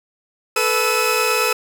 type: tone cluster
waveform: sawtooth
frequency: 435.9 / 493.9 / 1317 / 2538 Hz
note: A4 / B4 / E6 / D#7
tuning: -16 / 0 / -2 / +34 cents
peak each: -18 dBFS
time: 0.56-1.53 s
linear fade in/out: 5 ms
effects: none